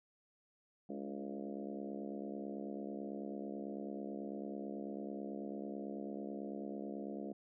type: harmonic tone with a mistuned harmonic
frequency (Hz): 69.1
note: C#2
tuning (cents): -5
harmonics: 3 / 4 / 5 / 6 / 7 / 8 / 9 / 10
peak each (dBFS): -45 / -47 / -49 / -51 / -52 / -53 / -54 / -55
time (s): 0.89-7.33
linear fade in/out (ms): 5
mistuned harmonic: 4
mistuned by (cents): +47
effects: none